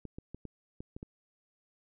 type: clicks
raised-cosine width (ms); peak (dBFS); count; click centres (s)
3; -29; 7; 0.053 / 0.185 / 0.346 / 0.453 / 0.805 / 0.965 / 1.029
effects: none